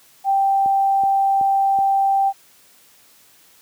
sine tone, 784 Hz, G5, in tune, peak -14 dBFS, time 0.24-2.33 s, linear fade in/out 50 ms
click train, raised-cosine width 2 ms, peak -22 dBFS, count 4, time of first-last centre 0.66-1.788 s, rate 2.66 Hz
effects white hiss -52 dBFS RMS until 3.61 s + high-pass 80 Hz 12 dB/octave

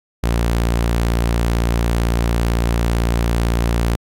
sawtooth tone, 57.9 Hz, A#1, 11 cents flat, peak -11 dBFS, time 0.23-3.96 s, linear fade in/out 10 ms, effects AAC 64 kbps

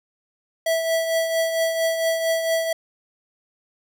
square tone with tremolo, 655 Hz, E5, 11 cents flat, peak -18 dBFS, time 0.66-2.73 s, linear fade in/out 5 ms, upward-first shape triangle, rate 4.4 Hz, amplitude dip 55%, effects none

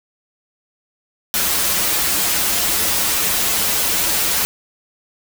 white noise with comb filter, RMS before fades -18 dBFS, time 1.34-4.45 s, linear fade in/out 0 ms, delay 7.8 ms, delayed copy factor -0.7, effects none

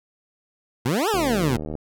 20% pulse exponential two-way sweep, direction up then down, 110 to 466.2 to 110 Hz, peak -15 dBFS, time 0.85-1.57 s, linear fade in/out 10 ms, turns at 1.09 s
click train, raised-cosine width 2 ms, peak -18 dBFS, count 48, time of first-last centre 1.14-1.753 s, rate 76.7 Hz
effects none

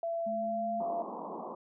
sine tone with pitch glide, 671 to 686.7 Hz, E5 to F5, +31 to -29 cents, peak -31 dBFS, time 0.03-1.02 s, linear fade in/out 2 ms, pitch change +40 cents, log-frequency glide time 0.24-0.71 s
sine tone, 215.4 Hz, A3, 37 cents flat, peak -38 dBFS, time 0.26-0.83 s, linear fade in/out 10 ms
white band-pass noise, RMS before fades -41 dBFS, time 0.8-1.55 s, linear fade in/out 5 ms, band 170 to 1100 Hz, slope 96 dB/octave
effects none

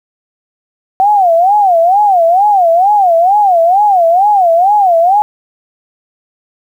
sine tone with vibrato, 745 Hz, F#5, 12 cents sharp, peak -5 dBFS, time 1-5.22 s, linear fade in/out 0 ms, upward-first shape sine, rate 2.2 Hz, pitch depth 210 cents each way, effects 7-bit

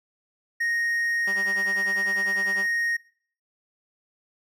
triangle tone, 1864.7 Hz, A#6, in tune, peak -21 dBFS, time 0.6-2.97 s, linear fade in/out 10 ms
10% pulse tone with tremolo, 195.6 Hz, G3, 4 cents flat, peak -25 dBFS, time 1.27-2.66 s, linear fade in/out 5 ms, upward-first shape sine, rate 10 Hz, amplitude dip 85%
effects noise-tail reverb RT60 0.5 s tail -20 dB re dry

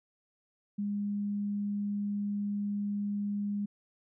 sine tone, 204.1 Hz, G#3, 30 cents flat, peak -30 dBFS, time 0.78-3.66 s, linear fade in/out 10 ms, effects none

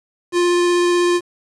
square tone with vibrato, 351.1 Hz, F4, 9 cents sharp, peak -14 dBFS, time 0.32-1.21 s, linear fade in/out 50 ms, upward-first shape triangle, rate 16 Hz, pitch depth 9 cents each way, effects resampled to 22050 Hz + 7-bit

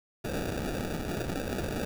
white noise with sample-and-hold, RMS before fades -33 dBFS, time 0.24-1.85 s, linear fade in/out 5 ms, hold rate 1050 Hz, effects none

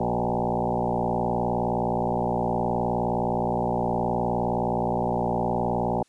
sine tone with frequency modulation, 493.9 Hz, B4, in tune, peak -22 dBFS, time 0-6.03 s, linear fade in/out 5 ms, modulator 59.3 Hz, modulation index 6.5, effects white hiss -64 dBFS RMS until 6.08 s + resampled to 22050 Hz

